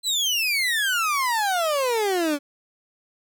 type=exponential sweep; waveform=30% pulse; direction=down; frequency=4119 to 278.4 Hz; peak=-18 dBFS; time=0.03-2.39 s; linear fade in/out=50 ms; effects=none